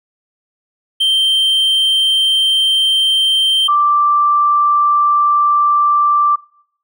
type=tone pair in turn; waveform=triangle / sine; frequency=3136 / 1174.7 Hz; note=G7 / D6; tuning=0 / 0 cents; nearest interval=octave + perfect fourth; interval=1700 cents; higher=first; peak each=-9 dBFS; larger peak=neither; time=1-3.68 / 3.68-6.36 s; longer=neither; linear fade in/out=10 ms; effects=noise-tail reverb RT60 0.7 s tail -24 dB re dry